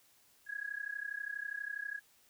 sine tone with amplitude modulation, 1661.2 Hz, G#6, in tune, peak -34 dBFS, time 0.46-2.01 s, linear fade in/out 50 ms, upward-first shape sine, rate 32.3 Hz, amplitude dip 90%, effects white hiss -67 dBFS RMS until 2.29 s

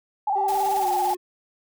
sine tone with vibrato, 811 Hz, G#5, 41 cents flat, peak -20 dBFS, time 0.27-1.14 s, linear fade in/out 5 ms, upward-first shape square, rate 18 Hz, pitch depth 72 cents each way
triangle tone with pitch glide, 391.5 to 361.1 Hz, G4 to F#4, -2 to -42 cents, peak -28 dBFS, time 0.35-1.17 s, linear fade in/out 20 ms, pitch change -140 cents, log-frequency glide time 0.79-0.88 s
white noise with tremolo, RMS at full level -36 dBFS, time 0.48-1.15 s, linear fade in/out 5 ms, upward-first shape square, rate 18 Hz, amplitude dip 25%
effects none

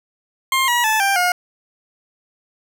20% pulse tone with pitch steps, 1061 / 961.8 / 871.8 / 790.3 / 716.4 Hz, C6 / B5 / A5 / G5 / F5, +24 / -46 / -16 / +14 / +44 cents, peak -10 dBFS, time 0.52-1.32 s, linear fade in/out 2 ms, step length 160 ms, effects none

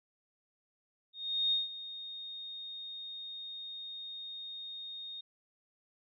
sine tone with ADSR envelope, 3700 Hz, A#7, 14 cents flat, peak -26 dBFS, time 1.13-5.21 s, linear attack 390 ms, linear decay 160 ms, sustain -15 dB, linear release 6 ms, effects none

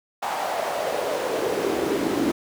brown noise with high-pass filter sweep, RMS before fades -25 dBFS, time 0.22-2.32 s, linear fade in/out 10 ms, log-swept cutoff 830 to 290 Hz, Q 3.1, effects none

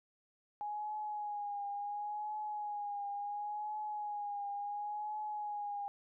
sine tone with vibrato, 829 Hz, G#5, 3 cents flat, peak -37 dBFS, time 0.61-5.88 s, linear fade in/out 0 ms, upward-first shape triangle, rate 0.71 Hz, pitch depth 46 cents each way, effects none

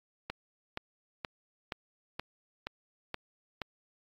click train, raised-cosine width 0.3 ms, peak -19 dBFS, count 8, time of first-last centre 0.3-3.618 s, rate 2.11 Hz, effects AAC 32 kbps

